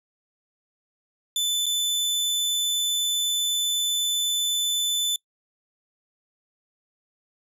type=tone with dropouts; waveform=sawtooth; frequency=3512 Hz; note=A7; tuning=4 cents flat; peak=-19 dBFS; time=1.36-5.16 s; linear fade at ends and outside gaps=2 ms; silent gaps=1.659-1.664 s; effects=noise-tail reverb RT60 0.1 s tail -25 dB re dry + resampled to 32000 Hz